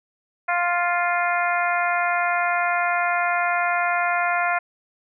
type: harmonic tone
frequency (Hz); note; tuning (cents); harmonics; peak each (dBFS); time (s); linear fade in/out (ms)
350; F4; +4; 2 / 3 / 4 / 5 / 6 / 7; -23 / -27 / -25 / -29 / -28 / -31; 0.48-4.59; 10
effects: none